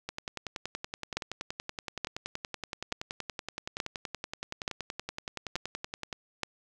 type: two click trains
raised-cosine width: 0.2 ms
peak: -18 / -13 dBFS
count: 65 / 7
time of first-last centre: 0.09-6.128 / 1.17-6.433 s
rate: 10.6 / 1.14 Hz
effects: none